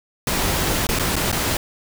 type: noise with dropouts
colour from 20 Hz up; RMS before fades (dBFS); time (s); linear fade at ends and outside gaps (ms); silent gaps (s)
pink; -21; 0.27-1.57; 2; 0.869-0.889 / 0.989-0.995 / 1.157-1.164 / 1.317-1.326
effects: none